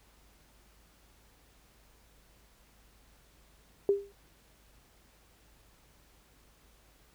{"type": "tone with exponential decay", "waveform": "sine", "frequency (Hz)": 400, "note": "G4", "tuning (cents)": 35, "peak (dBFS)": -19, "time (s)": [3.89, 4.12], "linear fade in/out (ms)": 1, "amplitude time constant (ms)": 49, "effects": ["added 52 Hz sine -64 dBFS peak until 7.14 s", "pink hiss -64 dBFS RMS until 7.14 s"]}